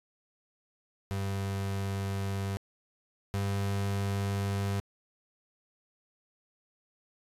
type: tone pair in turn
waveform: 35% pulse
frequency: 98 / 99.25 Hz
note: G2 / G2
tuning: 0 / +22 cents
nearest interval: unison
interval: 22 cents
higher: second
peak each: -29 / -27 dBFS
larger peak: second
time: 1.11-2.57 / 3.34-4.8 s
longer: neither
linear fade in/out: 0 ms
effects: resampled to 32000 Hz